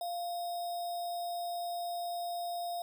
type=tone with sample-and-hold; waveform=sine; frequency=696 Hz; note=F5; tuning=6 cents flat; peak=-34 dBFS; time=0.01-2.82 s; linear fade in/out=2 ms; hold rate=4410 Hz; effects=none